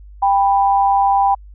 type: tone pair together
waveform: sine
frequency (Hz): 792.2 / 987.8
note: G5 / B5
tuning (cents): +18 / 0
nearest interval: major third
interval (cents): 382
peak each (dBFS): -12 / -17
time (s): 0.22-1.35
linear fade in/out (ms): 10
effects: added 50 Hz sine -36 dBFS peak until 1.54 s